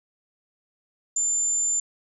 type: tone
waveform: sine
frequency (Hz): 7160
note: A8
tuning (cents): +29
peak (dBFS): -21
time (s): 1.16-1.8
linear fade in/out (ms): 5
effects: none